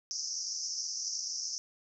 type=band-pass noise; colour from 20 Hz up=white; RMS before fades=-37 dBFS; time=0.11-1.58 s; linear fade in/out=0 ms; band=5100 to 6200 Hz; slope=96 dB/octave; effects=none